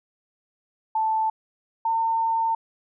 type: tone pair in turn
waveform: sine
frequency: 880 / 905.3 Hz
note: A5 / A5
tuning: 0 / +49 cents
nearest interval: unison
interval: 49 cents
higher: second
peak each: -20 dBFS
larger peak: neither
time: 0.95-1.3 / 1.85-2.55 s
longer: second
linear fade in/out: 5 ms
effects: none